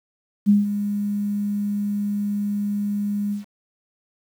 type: tone with ADSR envelope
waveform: sine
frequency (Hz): 204.7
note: G#3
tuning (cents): -25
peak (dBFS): -10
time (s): 0.46-3.45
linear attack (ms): 32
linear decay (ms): 160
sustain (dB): -11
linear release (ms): 130
effects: 8-bit